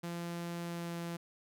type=tone with pitch glide; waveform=sawtooth; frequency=171.4 to 170.22 Hz; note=F3 to F3; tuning=-32 to -44 cents; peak=-34 dBFS; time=0.03-1.17 s; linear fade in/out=10 ms; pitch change=-12 cents; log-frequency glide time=0.61-0.98 s; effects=none